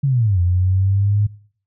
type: linear two-way sweep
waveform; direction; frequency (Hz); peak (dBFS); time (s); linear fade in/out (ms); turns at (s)
sine; down then up; 144.3 to 87.31 to 104.9; -13; 0.03-1.27; 10; 0.4
effects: noise-tail reverb RT60 0.5 s tail -21 dB re dry